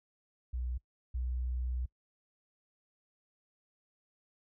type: tone pair in turn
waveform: sine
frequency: 61.6 / 62.14 Hz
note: B1 / B1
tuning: -4 / +11 cents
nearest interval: unison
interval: 15 cents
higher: second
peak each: -33 / -32 dBFS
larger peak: second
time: 0.53-0.78 / 1.14-1.86 s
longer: second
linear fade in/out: 10 ms
effects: noise-tail reverb RT60 0.1 s tail -22 dB re dry